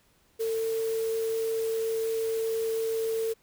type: tone in noise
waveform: sine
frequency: 449.3 Hz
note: A4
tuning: 36 cents sharp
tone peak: -26 dBFS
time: 0.39-3.34 s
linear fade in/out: 20 ms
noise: white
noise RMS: -43 dBFS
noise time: 0.39-3.34 s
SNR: +14 dB
effects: pink hiss -65 dBFS RMS until 3.42 s